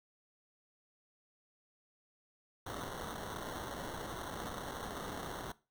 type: noise with sample-and-hold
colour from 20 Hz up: white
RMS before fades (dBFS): -43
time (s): 2.66-5.52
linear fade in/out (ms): 5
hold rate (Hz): 2450
effects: noise-tail reverb RT60 0.3 s tail -19 dB re dry